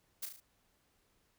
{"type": "noise with echo", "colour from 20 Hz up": "blue", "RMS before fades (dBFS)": -39, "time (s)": [0.22, 0.26], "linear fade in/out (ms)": 10, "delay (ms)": 36, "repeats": 4, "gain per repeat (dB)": -5, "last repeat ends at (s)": 0.404, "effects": ["pink hiss -74 dBFS RMS until 1.38 s"]}